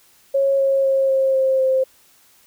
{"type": "tone with pitch steps", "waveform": "sine", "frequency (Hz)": [548, 543.3, 538.6, 533.9, 529.3, 524.8], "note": ["C#5", "C#5", "C#5", "C5", "C5", "C5"], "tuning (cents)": [-20, -35, -50, 35, 20, 5], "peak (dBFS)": -14, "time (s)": [0.34, 1.84], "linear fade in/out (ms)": 10, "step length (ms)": 250, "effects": ["white hiss -54 dBFS RMS until 2.46 s"]}